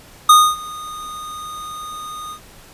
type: tone with ADSR envelope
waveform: square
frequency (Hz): 1233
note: D#6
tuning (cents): -16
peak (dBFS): -5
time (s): 0.29-2.4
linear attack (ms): 6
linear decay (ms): 260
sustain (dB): -24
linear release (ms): 85
effects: pink hiss -44 dBFS RMS until 2.73 s + resampled to 32000 Hz